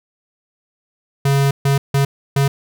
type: tone bursts at uneven times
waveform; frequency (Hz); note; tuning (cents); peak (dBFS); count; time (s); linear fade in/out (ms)
square; 138.8; C#3; +3; -13; 4; 1.25-1.51 / 1.65-1.78 / 1.94-2.05 / 2.36-2.48; 5
effects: none